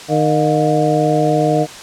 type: harmonic tone with a mistuned harmonic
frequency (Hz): 153.6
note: D#3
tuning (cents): -22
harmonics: 1 / 2 / 3 / 4 / 5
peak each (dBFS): -18 / -18 / -18 / -18 / -18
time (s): 0.08-1.67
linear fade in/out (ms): 50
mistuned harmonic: 5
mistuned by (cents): -120
effects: white hiss -33 dBFS RMS until 1.82 s + low-pass 7000 Hz 12 dB/octave